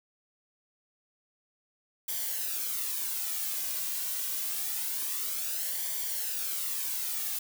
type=noise with flanger; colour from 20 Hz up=blue; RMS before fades=-33 dBFS; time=2.08-7.39 s; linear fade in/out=5 ms; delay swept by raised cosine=0.75 to 2.35 ms; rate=0.26 Hz; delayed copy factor=-0.6; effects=none